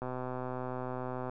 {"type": "click train", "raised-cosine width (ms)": 1, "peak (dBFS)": -24, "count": 163, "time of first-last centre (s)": [0.02, 1.296], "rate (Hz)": 127, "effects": []}